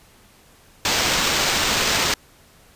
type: noise with sample-and-hold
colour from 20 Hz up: white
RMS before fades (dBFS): -20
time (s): 0.85-2.14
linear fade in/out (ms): 2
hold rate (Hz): 11025
effects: pink hiss -52 dBFS RMS until 2.75 s + resampled to 32000 Hz